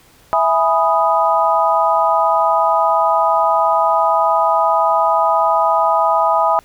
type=chord; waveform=sine; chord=E major seventh; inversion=none; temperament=equal; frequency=659.3 / 830.6 / 987.8 / 1244.5 Hz; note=E5 / G#5 / B5 / D#6; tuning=0 / 0 / 0 / 0 cents; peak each=-17 dBFS; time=0.33-6.59 s; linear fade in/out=0 ms; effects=pink hiss -49 dBFS RMS until 6.64 s